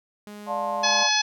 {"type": "tone", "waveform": "sawtooth", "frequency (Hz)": 207.7, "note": "G#3", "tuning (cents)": 0, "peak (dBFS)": -34, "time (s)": [0.27, 1.03], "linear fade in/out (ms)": 0}
{"type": "chord", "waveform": "sine", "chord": "D minor seventh", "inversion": "none", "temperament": "just", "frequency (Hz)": [587.3, 704.8, 881, 1057.2], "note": ["D5", "F5", "A5", "C6"], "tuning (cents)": [0, 16, 2, 18], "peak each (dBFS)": -30, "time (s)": [0.46, 1.1], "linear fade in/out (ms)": 50}
{"type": "harmonic tone", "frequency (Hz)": 850, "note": "G#5", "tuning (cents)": 40, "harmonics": [1, 2, 3, 4, 5, 6, 7], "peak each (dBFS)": [-27, -27, -27, -27, -27, -27, -27], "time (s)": [0.83, 1.22], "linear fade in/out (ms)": 10}
{"effects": []}